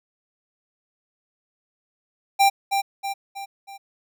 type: tone with echo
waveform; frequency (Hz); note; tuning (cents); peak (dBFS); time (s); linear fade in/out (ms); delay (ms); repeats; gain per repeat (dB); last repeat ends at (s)
square; 790; G5; +13; -14; 2.39-2.5; 20; 320; 4; -6; 3.78
effects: none